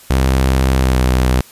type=tone with pitch glide; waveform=sawtooth; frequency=65.6 to 63.4 Hz; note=C2 to B1; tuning=+5 to +46 cents; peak=-7 dBFS; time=0.1-1.41 s; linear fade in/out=5 ms; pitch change=-59 cents; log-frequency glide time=0.75-1 s; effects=white hiss -42 dBFS RMS until 1.51 s + resampled to 32000 Hz